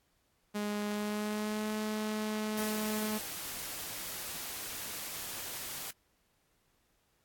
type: tone with pitch glide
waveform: sawtooth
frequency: 207.7 to 214.4 Hz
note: G#3 to A3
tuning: 0 to -45 cents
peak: -29 dBFS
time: 0.54-3.19 s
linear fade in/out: 20 ms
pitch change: +55 cents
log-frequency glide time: 0.88-1.72 s
type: noise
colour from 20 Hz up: white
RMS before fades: -41 dBFS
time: 2.57-5.91 s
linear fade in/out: 5 ms
effects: pink hiss -74 dBFS RMS until 7.24 s + AAC 64 kbps